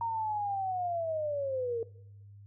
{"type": "linear sweep", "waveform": "sine", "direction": "down", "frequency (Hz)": [932.3, 450], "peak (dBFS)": -30, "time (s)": [0.01, 1.83], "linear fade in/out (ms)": 2, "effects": ["noise-tail reverb RT60 0.8 s tail -21 dB re dry", "added 101 Hz sine -49 dBFS peak until 2.46 s"]}